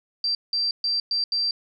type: tone bursts at uneven times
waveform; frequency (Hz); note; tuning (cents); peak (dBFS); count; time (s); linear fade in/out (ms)
sine; 4700; D8; +1; -21; 5; 0.24-0.35 / 0.53-0.71 / 0.84-1 / 1.11-1.24 / 1.32-1.51; 2
effects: none